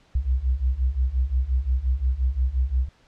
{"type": "beating tone pair", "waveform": "sine", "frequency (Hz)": [60.9, 66.6], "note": ["B1", "C2"], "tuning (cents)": [-24, 31], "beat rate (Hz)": 5.7, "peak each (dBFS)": [-24, -22], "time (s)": [0.15, 2.89], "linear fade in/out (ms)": 5, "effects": ["pink hiss -59 dBFS RMS until 3.07 s", "low-pass 5000 Hz 12 dB/octave"]}